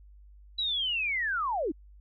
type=linear sweep; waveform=sine; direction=down; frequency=3967 to 261.5 Hz; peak=-27 dBFS; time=0.58-1.72 s; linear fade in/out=10 ms; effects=added 50 Hz sine -50 dBFS peak until 2 s